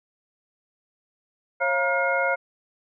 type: tone cluster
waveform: sine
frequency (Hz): 543 / 692 / 947 / 1424 / 2149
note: C#5 / F5 / A#5 / F6 / C7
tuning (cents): -36 / -16 / +27 / +33 / +46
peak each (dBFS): -25 / -28 / -30 / -25 / -28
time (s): 1.6-2.36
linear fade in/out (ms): 20
effects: none